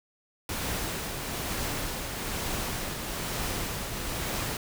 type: noise with tremolo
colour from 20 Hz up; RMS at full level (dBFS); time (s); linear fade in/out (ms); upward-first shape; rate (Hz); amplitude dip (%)
pink; -31; 0.49-4.57; 2; triangle; 1.1; 40
effects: none